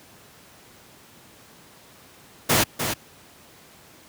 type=noise with echo; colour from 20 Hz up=pink; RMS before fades=-18 dBFS; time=2.49-2.64 s; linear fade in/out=10 ms; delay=300 ms; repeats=1; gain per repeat=-7 dB; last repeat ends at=2.94 s; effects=pink hiss -50 dBFS RMS until 4.08 s + high-pass 100 Hz 12 dB/octave